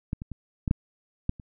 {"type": "clicks", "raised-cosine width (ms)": 5, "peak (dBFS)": [-16, -23, -24, -14, -9, -12, -30], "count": 7, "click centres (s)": [0.131, 0.219, 0.317, 0.678, 0.711, 1.294, 1.398], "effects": []}